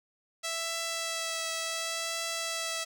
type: tone with vibrato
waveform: 5% pulse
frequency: 659 Hz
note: E5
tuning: 1 cent flat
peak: -20 dBFS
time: 0.43-2.85 s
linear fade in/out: 20 ms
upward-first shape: triangle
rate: 0.69 Hz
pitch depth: 14 cents each way
effects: none